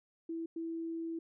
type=tone bursts at uneven times; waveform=sine; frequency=329.6 Hz; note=E4; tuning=in tune; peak=-36 dBFS; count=2; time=0.29-0.46 / 0.56-1.19 s; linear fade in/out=5 ms; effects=none